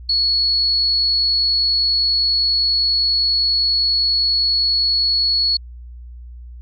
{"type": "tone", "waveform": "sine", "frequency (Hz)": 4375, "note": "C#8", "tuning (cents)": -24, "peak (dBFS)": -14, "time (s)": [0.09, 5.57], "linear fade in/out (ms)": 5, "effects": ["added 60 Hz sine -33 dBFS peak until 6.61 s"]}